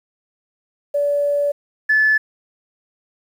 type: tone pair in turn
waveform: sine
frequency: 576 / 1733.5 Hz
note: D5 / A6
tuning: -34 / -26 cents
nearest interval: octave + perfect fifth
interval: 1908 cents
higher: second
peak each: -15 / -11 dBFS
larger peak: second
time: 0.94-1.52 / 1.89-2.18 s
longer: first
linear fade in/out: 10 ms
effects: tanh soft clip ceiling -7 dBFS + 8-bit